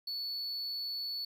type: tone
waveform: triangle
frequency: 4437 Hz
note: C#8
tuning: 1 cent sharp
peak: -34 dBFS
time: 0.07-1.25 s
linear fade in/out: 5 ms
effects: 11-bit